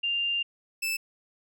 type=tone pair in turn; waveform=sine / sawtooth; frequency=2794 / 2633 Hz; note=F7 / E7; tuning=0 / -3 cents; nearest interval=minor second; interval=103 cents; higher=first; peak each=-25 / -24 dBFS; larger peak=second; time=0.03-0.43 / 0.82-0.97 s; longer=first; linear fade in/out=10 ms; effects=none